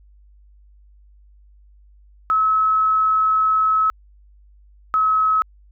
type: tone pair in turn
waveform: sine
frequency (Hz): 1291 / 1284.5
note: E6 / E6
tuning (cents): -37 / -45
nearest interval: unison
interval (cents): 8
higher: first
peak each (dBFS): -14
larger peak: neither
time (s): 2.3-3.9 / 4.94-5.42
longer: first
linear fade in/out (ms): 0
effects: added 50 Hz sine -47 dBFS peak until 5.71 s